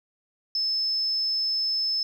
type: tone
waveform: sine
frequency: 5240 Hz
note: E8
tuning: 11 cents flat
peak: -23 dBFS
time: 0.55-2.03 s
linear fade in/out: 2 ms
effects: 9-bit